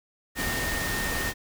sine tone in noise, 1836 Hz, A#6, 27 cents flat, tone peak -31 dBFS, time 0.35-1.34 s, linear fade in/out 50 ms, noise pink, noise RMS -30 dBFS, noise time 0.35-1.34 s, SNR -4 dB, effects none

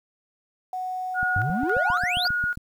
sine tone with pitch glide, 740 to 720.6 Hz, F#5 to F#5, 0 to -46 cents, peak -27 dBFS, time 0.73-2.27 s, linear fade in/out 2 ms, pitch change -46 cents, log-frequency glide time 1.72-1.86 s
sine tone with tremolo, 1445 Hz, F#6, 41 cents flat, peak -22 dBFS, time 1.14-2.56 s, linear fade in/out 50 ms, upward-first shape square, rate 1.8 Hz, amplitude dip 70%
click train, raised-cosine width 5 ms, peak -23 dBFS, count 11, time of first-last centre 1.23-2.574 s, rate 7.44 Hz
triangle exponential sweep, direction up, 87.31 to 4978 Hz, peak -22 dBFS, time 1.36-2.28 s, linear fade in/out 5 ms
effects 9-bit

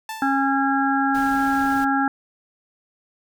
sawtooth tone with exponential decay, 881 Hz, A5, 2 cents sharp, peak -23 dBFS, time 0.09-0.65 s, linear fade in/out 2 ms, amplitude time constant 120 ms
harmonic tone, 273.1 Hz, C#4, 26 cents flat, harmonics 1 / 3 / 5 / 6, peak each -21 / -22 / -25 / -26 dBFS, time 0.22-2.08 s, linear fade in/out 2 ms
pink noise, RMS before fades -38 dBFS, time 1.14-1.85 s, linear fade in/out 10 ms
effects none

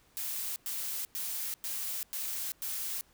blue noise bursts, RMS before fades -36 dBFS, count 6, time 0.17-3.01 s, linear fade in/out 0 ms, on 390 ms, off 100 ms, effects pink hiss -65 dBFS RMS until 3.13 s

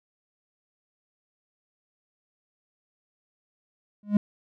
triangle tone with exponential growth, 206.6 Hz, G#3, 9 cents flat, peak -11 dBFS, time 4.03-4.17 s, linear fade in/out 2 ms, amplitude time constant 29 ms, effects none

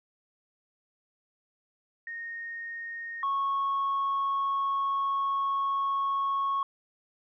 sine tone pair in turn, 1852 / 1101.2 Hz, A#6 / C#6, -12 / -12 cents, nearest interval major sixth, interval 900 cents, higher first, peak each -35 / -24 dBFS, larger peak second, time 2.07-3.23 / 3.23-6.63 s, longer second, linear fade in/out 2 ms, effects tanh soft clip ceiling -23 dBFS

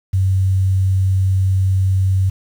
sine tone with quantisation, 95 Hz, F#2, 46 cents sharp, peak -12 dBFS, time 0.13-2.3 s, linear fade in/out 10 ms, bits 7, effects none

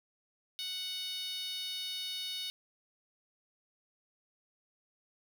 10% pulse tone with high-pass filter, 740 Hz, F#5, in tune, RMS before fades -39 dBFS, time 0.59-2.5 s, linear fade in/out 0 ms, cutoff 3500 Hz, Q 3.4, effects none

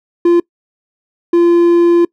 triangle tone pair in turn, 345 / 343.8 Hz, F4 / F4, -21 / -27 cents, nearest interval unison, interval 6 cents, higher first, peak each -4 dBFS, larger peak neither, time 0.25-0.4 / 1.33-2.05 s, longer second, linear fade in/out 5 ms, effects noise-tail reverb RT60 0.1 s tail -25 dB re dry

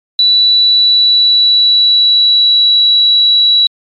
sine tone with pitch glide, 3951 to 3915 Hz, B7 to B7, 0 to -16 cents, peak -5 dBFS, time 0.19-3.67 s, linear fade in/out 2 ms, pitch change -16 cents, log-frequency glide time 0.55-2.83 s, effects MP3 64 kbps

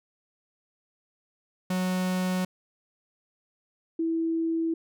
45% pulse / sine tone pair in turn, 184 / 327.9 Hz, F#3 / E4, -9 / -9 cents, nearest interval minor seventh, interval 1000 cents, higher second, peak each -25 / -24 dBFS, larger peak second, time 1.7-2.45 / 3.99-4.74 s, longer neither, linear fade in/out 5 ms, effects none

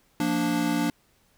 square chord, Bb major, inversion second, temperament equal, 174.61 / 233.1 / 293.7 Hz, F3 / Bb3 / D4, 0 / 0 / 0 cents, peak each -31 / -29 / -26 dBFS, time 0.2-0.9 s, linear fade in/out 2 ms, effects pink hiss -64 dBFS RMS until 1.37 s

